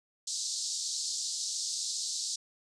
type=band-pass noise; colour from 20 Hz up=pink; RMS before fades=-35 dBFS; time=0.27-2.36 s; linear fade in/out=5 ms; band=4100 to 8200 Hz; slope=48 dB/octave; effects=none